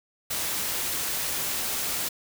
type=noise; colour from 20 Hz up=white; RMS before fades=-29 dBFS; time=0.3-2.09 s; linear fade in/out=10 ms; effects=none